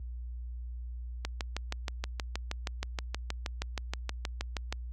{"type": "click train", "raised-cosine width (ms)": 0.2, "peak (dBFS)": -16, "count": 23, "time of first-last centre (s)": [1.25, 4.726], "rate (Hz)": 6.33, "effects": ["added 60 Hz sine -34 dBFS peak until 4.92 s", "high-pass 60 Hz 12 dB/octave"]}